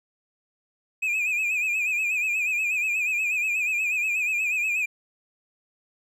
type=tone with vibrato; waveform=triangle; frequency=2489 Hz; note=D#7; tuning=in tune; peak=-21 dBFS; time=1.02-4.86 s; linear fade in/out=10 ms; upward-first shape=sine; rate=8.3 Hz; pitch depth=79 cents each way; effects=none